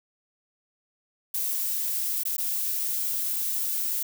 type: noise with dropouts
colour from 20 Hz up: violet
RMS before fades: -28 dBFS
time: 1.34-4.03 s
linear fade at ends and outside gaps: 5 ms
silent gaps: 2.235-2.252 / 2.367-2.381 s
effects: none